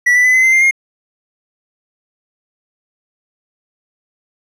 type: tone with pitch steps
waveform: triangle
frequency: 1950 / 1979.5 / 2009 / 2040 / 2071 / 2102 / 2134 Hz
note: B6 / B6 / B6 / C7 / C7 / C7 / C7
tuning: -23 / +3 / +29 / -44 / -18 / +7 / +34 cents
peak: -6 dBFS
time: 0.06-0.711 s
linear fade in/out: 10 ms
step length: 93 ms
effects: none